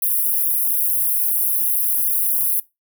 white high-pass noise, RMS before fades -19 dBFS, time 0.02-2.6 s, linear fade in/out 5 ms, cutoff 10000 Hz, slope 96 dB/octave, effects noise-tail reverb RT60 0.2 s tail -19 dB re dry

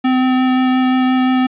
square tone with vibrato, 256.8 Hz, C4, 32 cents flat, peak -12 dBFS, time 0.04-1.47 s, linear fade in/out 10 ms, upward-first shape sine, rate 5.7 Hz, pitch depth 8 cents each way, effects resampled to 8000 Hz + 9-bit

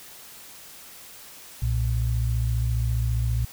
sine tone pair together, 61.77 / 116.6 Hz, B1 / A#2, +1 / +1 cents, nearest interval major seventh, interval 1100 cents, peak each -24 dBFS, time 1.62-3.45 s, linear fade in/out 5 ms, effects white hiss -45 dBFS RMS until 3.52 s

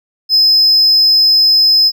triangle tone, 5100 Hz, D#8, 42 cents sharp, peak -5 dBFS, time 0.29-1.92 s, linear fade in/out 50 ms, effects none

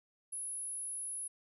sine tone, 10550 Hz, E9, in tune, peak -38 dBFS, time 0.32-1.28 s, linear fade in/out 10 ms, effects none

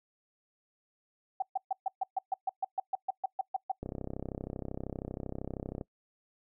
sine tone bursts, 765 Hz, G5, 42 cents flat, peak -27 dBFS, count 16, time 1.4-3.718 s, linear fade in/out 5 ms, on 23 ms, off 130 ms
click train, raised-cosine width 2 ms, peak -24 dBFS, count 66, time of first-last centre 3.83-5.812 s, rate 32.8 Hz
effects noise-tail reverb RT60 0.1 s tail -22 dB re dry

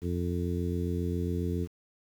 harmonic tone, 87.31 Hz, F2, in tune, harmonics 1 / 2 / 3 / 4 / 5, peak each -31 / -34 / -36 / -37 / -38 dBFS, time 0.01-1.68 s, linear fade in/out 50 ms, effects 9-bit

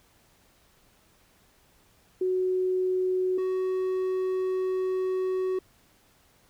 sine / triangle tone pair in turn, 370 / 373.2 Hz, F#4 / F#4, 0 / +15 cents, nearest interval unison, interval 15 cents, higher second, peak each -23 dBFS, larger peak neither, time 2.21-3.38 / 3.38-5.59 s, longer second, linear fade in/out 5 ms, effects pink hiss -62 dBFS RMS until 6.49 s

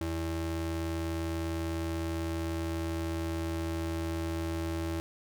square ring-modulated tone, 123.47 Hz, B2, in tune, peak -29 dBFS, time 0.01-5 s, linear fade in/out 0 ms, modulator 207 Hz, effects none

